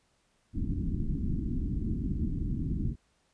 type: low-pass noise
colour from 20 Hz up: pink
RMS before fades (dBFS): -31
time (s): 0.53-2.96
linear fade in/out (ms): 50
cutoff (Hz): 310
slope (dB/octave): 48
effects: pink hiss -71 dBFS RMS until 3.33 s + resampled to 22050 Hz